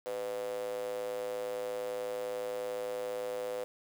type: tone with high-pass filter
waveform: square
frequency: 55.7 Hz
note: A1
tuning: 22 cents sharp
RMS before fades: -37 dBFS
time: 0.06-3.64 s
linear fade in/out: 0 ms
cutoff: 520 Hz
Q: 9.2
effects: 9-bit